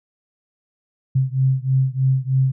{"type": "beating tone pair", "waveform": "sine", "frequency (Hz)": [130.81, 134.01], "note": ["C3", "C3"], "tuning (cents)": [0, 42], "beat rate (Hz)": 3.2, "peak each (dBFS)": [-18, -19], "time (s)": [1.15, 2.52], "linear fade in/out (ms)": 10, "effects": []}